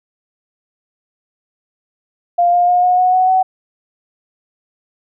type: tone with pitch steps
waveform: sine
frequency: 698.5 / 707 / 715.7 / 724.4 / 733.2 / 742.2 / 751.2 Hz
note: F5 / F5 / F5 / F#5 / F#5 / F#5 / F#5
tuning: 0 / +21 / +42 / -37 / -16 / +5 / +26 cents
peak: -9 dBFS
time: 2.38-3.43 s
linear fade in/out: 10 ms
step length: 150 ms
effects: none